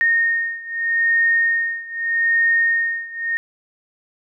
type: beating tone pair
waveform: sine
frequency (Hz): 1844 / 1844.81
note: A#6 / A#6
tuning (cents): -19 / -19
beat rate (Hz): 0.81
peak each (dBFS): -18 / -20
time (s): 0.01-3.37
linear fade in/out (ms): 0
effects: none